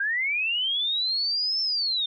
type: linear two-way sweep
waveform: sine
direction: up then down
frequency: 1568 to 5350 to 3578 Hz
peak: -23 dBFS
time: 0-2.06 s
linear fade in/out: 5 ms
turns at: 1.61 s
effects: none